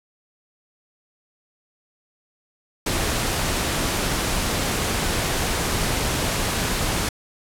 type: noise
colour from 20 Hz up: pink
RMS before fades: -23 dBFS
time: 2.86-7.09 s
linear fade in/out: 5 ms
effects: low-pass 12000 Hz 12 dB/octave